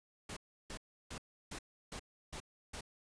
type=noise bursts; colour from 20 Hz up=pink; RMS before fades=-45 dBFS; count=7; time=0.29-2.809 s; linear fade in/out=5 ms; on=77 ms; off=330 ms; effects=resampled to 22050 Hz